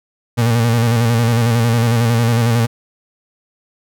35% pulse tone with vibrato, 116.54 Hz, A#2, in tune, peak -10 dBFS, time 0.37-2.67 s, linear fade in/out 20 ms, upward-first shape square, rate 11 Hz, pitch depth 44 cents each way, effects none

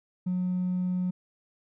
sine tone with hard clipping, 181.7 Hz, F#3, 31 cents flat, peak -26 dBFS, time 0.26-1.11 s, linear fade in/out 10 ms, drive 1 dB, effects none

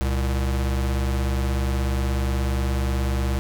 square tone pair together, 66.6 / 116.54 Hz, C2 / A#2, +31 / 0 cents, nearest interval minor seventh, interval 969 cents, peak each -22 / -30 dBFS, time 0.01-3.39 s, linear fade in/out 0 ms, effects none

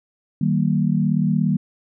sine chord, Eb major, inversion none, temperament equal with one note detuned, 155.56 / 192.3 / 233.1 Hz, Eb3 / G3 / Bb3, 0 / -33 / 0 cents, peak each -20 / -20 / -22 dBFS, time 0.41-1.57 s, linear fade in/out 5 ms, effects none

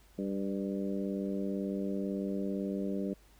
harmonic tone with a mistuned harmonic, 98 Hz, G2, in tune, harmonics 2 / 3 / 4 / 5 / 6, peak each -34 / -38 / -40 / -42 / -44 dBFS, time 0.18-3.14 s, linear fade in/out 10 ms, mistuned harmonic 6, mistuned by +23 cents, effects added 50 Hz sine -59 dBFS peak until 3.39 s + pink hiss -64 dBFS RMS until 3.39 s

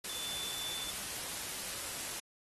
sine tone in noise, 3520 Hz, A7, in tune, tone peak -41 dBFS, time 0.09-0.91 s, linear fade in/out 5 ms, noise white, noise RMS -40 dBFS, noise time 0.04-2.2 s, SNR -4 dB, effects AAC 32 kbps

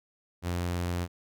sawtooth tone, 87.8 Hz, F2, 10 cents sharp, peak -25 dBFS, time 0.42-1.08 s, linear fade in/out 50 ms, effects none

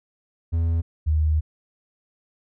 triangle / sine tone pair in turn, 83.1 / 77.33 Hz, E2 / D#2, +15 / -10 cents, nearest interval minor second, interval 125 cents, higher first, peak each -17 dBFS, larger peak neither, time 0.52-0.82 / 1.06-1.41 s, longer second, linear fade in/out 20 ms, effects none

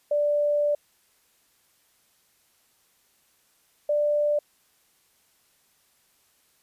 sine tone pair in turn, 587.3 / 590.5 Hz, D5 / D5, 0 / +9 cents, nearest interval unison, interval 9 cents, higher second, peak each -20 dBFS, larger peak neither, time 0.11-0.75 / 3.89-4.39 s, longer first, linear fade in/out 5 ms, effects white hiss -65 dBFS RMS until 6.62 s + resampled to 32000 Hz

